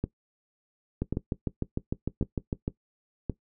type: two click trains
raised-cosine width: 3 ms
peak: -15 / -15 dBFS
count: 12 / 4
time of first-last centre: 1.02-2.679 / 0.04-3.297 s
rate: 6.63 / 0.921 Hz
effects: noise-tail reverb RT60 0.1 s tail -17 dB re dry